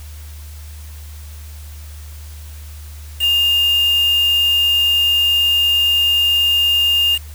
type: tone with quantisation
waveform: sine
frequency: 2817 Hz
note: F7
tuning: 14 cents sharp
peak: -12 dBFS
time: 3.19-7.19 s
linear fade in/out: 50 ms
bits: 4
effects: added 75 Hz sine -31 dBFS peak until 7.34 s + white hiss -43 dBFS RMS until 7.34 s